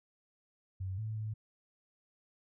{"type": "tone with pitch steps", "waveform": "sine", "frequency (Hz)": [94.5, 109.3, 108.2], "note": ["F#2", "A2", "A2"], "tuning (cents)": [37, -11, -29], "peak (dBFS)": -35, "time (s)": [0.8, 1.34], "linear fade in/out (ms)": 10, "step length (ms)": 180, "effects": []}